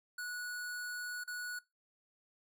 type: tone with dropouts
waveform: square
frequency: 1467 Hz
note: F#6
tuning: 15 cents flat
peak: -40 dBFS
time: 0.18-1.59 s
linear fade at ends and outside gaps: 5 ms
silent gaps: 1.238-1.276 s
effects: noise-tail reverb RT60 0.2 s tail -19 dB re dry